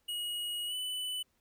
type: tone with pitch glide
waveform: square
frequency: 2897 to 2991 Hz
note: F#7 to F#7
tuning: -37 to +18 cents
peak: -35 dBFS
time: 0.08-1.23 s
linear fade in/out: 10 ms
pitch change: +55 cents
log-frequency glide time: 0.67-0.74 s
effects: pink hiss -75 dBFS RMS until 1.4 s